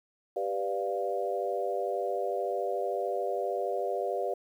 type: chord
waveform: sine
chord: G dominant seventh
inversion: none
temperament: equal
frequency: 392 / 493.9 / 587.3 / 698.5 Hz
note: G4 / B4 / D5 / F5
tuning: 0 / 0 / 0 / 0 cents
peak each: -34 dBFS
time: 0.36-4.34 s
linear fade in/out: 5 ms
effects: 10-bit